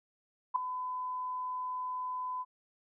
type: tone with ADSR envelope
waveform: sine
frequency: 1008 Hz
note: B5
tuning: 35 cents sharp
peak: -22 dBFS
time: 0.54-2.45 s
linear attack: 19 ms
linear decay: 3 ms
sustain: -12 dB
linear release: 39 ms
effects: none